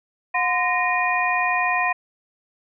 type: tone cluster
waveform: sine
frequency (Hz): 723 / 1026 / 1860 / 2446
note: F#5 / C6 / A#6 / D#7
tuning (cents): -40 / -34 / -4 / -30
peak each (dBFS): -24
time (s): 0.34-1.93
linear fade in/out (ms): 10
effects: none